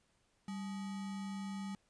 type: tone with sample-and-hold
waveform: sine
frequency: 196 Hz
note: G3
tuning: in tune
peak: -39 dBFS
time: 0.48-1.75 s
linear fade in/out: 2 ms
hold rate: 1050 Hz
effects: pink hiss -75 dBFS RMS until 1.89 s + resampled to 22050 Hz